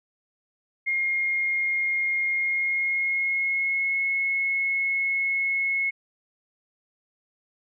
sine tone with pitch glide, 2135 to 2180 Hz, C7 to C#7, +34 to -29 cents, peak -22 dBFS, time 0.86-5.91 s, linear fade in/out 20 ms, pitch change +37 cents, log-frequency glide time 2.27-4.03 s, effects none

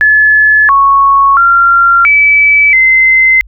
sine tone with pitch steps, 1719 / 1106 / 1379 / 2300 / 2064 Hz, A6 / C#6 / F6 / D7 / C7, -41 / -4 / -22 / -37 / -24 cents, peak -3 dBFS, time 0.01-3.41 s, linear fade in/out 0 ms, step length 680 ms, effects added 50 Hz sine -32 dBFS peak until 3.47 s

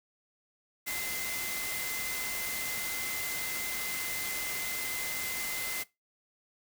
sine tone in noise, 2060 Hz, C7, 28 cents flat, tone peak -37 dBFS, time 0.86-5.84 s, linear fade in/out 20 ms, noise white, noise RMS -36 dBFS, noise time 0.86-5.84 s, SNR -4 dB, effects noise-tail reverb RT60 0.2 s tail -20 dB re dry

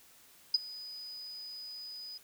sine tone with ADSR envelope, 4978 Hz, D#8, in tune, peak -20 dBFS, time 0.54-2.18 s, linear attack 6 ms, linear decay 22 ms, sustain -22 dB, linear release 9 ms, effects white hiss -60 dBFS RMS until 2.23 s

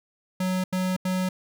square tone bursts, 185 Hz, F#3, in tune, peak -24 dBFS, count 3, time 0.4-1.29 s, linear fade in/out 5 ms, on 240 ms, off 85 ms, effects none

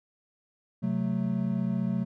triangle chord, F# diminished, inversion second, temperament equal, 130.81 / 185 / 220 Hz, C3 / F#3 / A3, 0 / 0 / 0 cents, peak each -31 / -27 / -28 dBFS, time 0.82-2.05 s, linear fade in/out 20 ms, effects none

